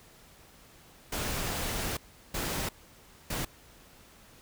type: noise bursts at uneven times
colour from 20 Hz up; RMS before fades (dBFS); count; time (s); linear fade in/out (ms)
pink; -33; 3; 1.12-1.97 / 2.34-2.69 / 3.3-3.45; 5
effects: pink hiss -56 dBFS RMS until 4.41 s